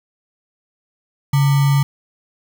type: tone with sample-and-hold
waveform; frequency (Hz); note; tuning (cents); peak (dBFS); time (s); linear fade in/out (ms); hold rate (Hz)
sine; 140; C#3; +18; -11; 1.33-1.83; 5; 1050
effects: none